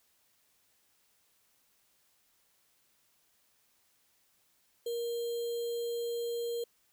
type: tone with sample-and-hold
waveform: sine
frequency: 469.9 Hz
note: A#4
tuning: 14 cents sharp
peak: -32 dBFS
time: 4.86-6.64 s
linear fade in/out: 5 ms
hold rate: 3675 Hz
effects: white hiss -71 dBFS RMS until 6.92 s